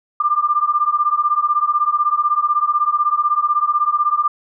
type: beating tone pair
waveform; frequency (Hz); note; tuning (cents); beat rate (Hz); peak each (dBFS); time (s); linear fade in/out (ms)
sine; 1187 / 1203; D6 / D6; +18 / +41; 16; -17; 0.2-4.28; 5
effects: none